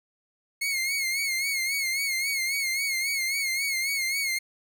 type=tone with vibrato; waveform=sawtooth; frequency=2168 Hz; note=C#7; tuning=39 cents flat; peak=-22 dBFS; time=0.61-4.39 s; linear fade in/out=10 ms; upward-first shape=sine; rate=3.7 Hz; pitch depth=68 cents each way; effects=none